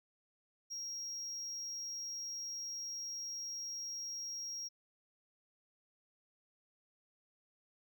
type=tone; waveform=triangle; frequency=5610 Hz; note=F8; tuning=7 cents sharp; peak=-39 dBFS; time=0.7-4.69 s; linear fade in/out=20 ms; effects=none